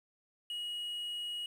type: tone with quantisation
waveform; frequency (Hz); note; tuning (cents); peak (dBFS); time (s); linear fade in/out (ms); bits
triangle; 2900; F#7; -35; -35; 0.5-1.46; 2; 10
effects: none

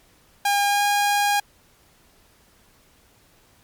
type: tone with pitch glide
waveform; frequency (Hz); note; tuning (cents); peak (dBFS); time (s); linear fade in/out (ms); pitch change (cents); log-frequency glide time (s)
sawtooth; 809 to 816.5; G#5 to G#5; -46 to -30; -14; 0.45-1.4; 5; +16; 0.66-0.82
effects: pink hiss -57 dBFS RMS until 3.63 s + MP3 96 kbps

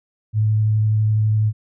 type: tone with vibrato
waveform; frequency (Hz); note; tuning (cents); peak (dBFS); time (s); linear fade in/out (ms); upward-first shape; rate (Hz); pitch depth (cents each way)
sine; 107.8; A2; -35; -14; 0.33-1.53; 50; sine; 12; 11
effects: none

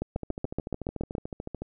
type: two click trains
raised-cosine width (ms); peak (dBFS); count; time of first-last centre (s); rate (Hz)
2; -16 / -21; 9 / 21; 0.02-1.152 / 0.16-1.62; 7.07 / 13.7
effects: none

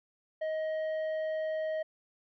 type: tone with tanh clipping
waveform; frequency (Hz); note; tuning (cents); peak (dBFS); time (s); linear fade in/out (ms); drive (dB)
triangle; 629; D#5; +19; -32; 0.41-1.83; 10; 11
effects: none

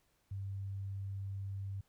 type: tone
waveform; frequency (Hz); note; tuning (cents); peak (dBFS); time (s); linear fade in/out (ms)
sine; 98; G2; 0; -38; 0.31-1.81; 5
effects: pink hiss -75 dBFS RMS until 1.88 s

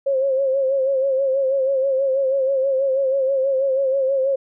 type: tone with vibrato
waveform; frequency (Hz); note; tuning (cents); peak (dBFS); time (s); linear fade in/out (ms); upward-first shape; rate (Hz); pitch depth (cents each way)
sine; 537; C5; +45; -16; 0.06-4.36; 10; sine; 6.2; 56
effects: none

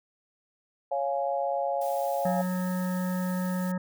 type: chord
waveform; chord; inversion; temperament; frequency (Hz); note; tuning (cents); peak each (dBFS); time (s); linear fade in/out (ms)
sine; Db major; none; equal with one note detuned; 554.4 / 698.5 / 834.5; Db5 / F5 / Ab5; 0 / 0 / +8; -29 / -30 / -32; 0.91-2.42; 10
type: noise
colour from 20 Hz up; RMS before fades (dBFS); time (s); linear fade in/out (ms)
blue; -45; 1.81-3.72; 5
type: harmonic tone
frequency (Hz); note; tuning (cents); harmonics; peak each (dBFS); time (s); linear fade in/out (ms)
182.7; F#3; -22; 1 / 3 / 5 / 7 / 9 / 10; -27 / -37 / -41 / -44 / -46 / -47; 2.25-3.78; 5
effects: none

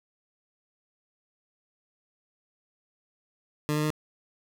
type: tone with pitch steps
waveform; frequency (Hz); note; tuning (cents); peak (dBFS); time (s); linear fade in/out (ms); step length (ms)
20% pulse; 150 / 151.48 / 152.97; D3 / D#3 / D#3; +37 / -46 / -29; -20; 3.69-3.903; 0; 71
effects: none

